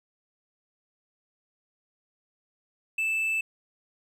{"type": "tone", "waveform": "triangle", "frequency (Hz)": 2637, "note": "E7", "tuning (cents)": 0, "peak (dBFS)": -23, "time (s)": [2.98, 3.41], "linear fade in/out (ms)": 5, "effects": []}